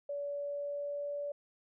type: tone with pitch glide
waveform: sine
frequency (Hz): 572 to 576.6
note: D5 to D5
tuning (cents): -46 to -32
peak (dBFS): -35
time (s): 0.09-1.32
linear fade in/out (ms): 5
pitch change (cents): +14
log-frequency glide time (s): 0.22-1.12
effects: none